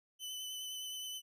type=tone with vibrato; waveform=sawtooth; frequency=3018 Hz; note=F#7; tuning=34 cents sharp; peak=-38 dBFS; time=0.19-1.22 s; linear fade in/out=50 ms; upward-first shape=sine; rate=9.6 Hz; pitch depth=21 cents each way; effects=none